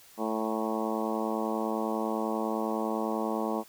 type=harmonic tone with a mistuned harmonic; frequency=110 Hz; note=A2; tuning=in tune; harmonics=2 / 3 / 4 / 5 / 6 / 7 / 8 / 9 / 10; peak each=-33 / -35 / -36 / -37 / -38 / -38 / -39 / -40 / -40 dBFS; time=0.17-3.64 s; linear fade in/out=50 ms; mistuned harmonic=9; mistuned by=-31 cents; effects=white hiss -55 dBFS RMS until 3.68 s